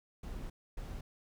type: noise bursts at uneven times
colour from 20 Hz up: brown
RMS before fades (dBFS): -42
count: 2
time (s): 0.23-0.5 / 0.77-1.01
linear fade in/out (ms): 5
effects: none